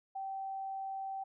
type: tone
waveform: sine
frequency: 775 Hz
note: G5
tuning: 20 cents flat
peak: -37 dBFS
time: 0.15-1.24 s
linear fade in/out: 10 ms
effects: none